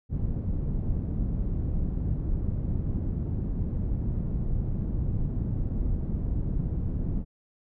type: low-pass noise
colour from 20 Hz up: pink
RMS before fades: -28 dBFS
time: 0.09-7.25 s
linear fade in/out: 50 ms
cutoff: 180 Hz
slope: 12 dB/octave
effects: none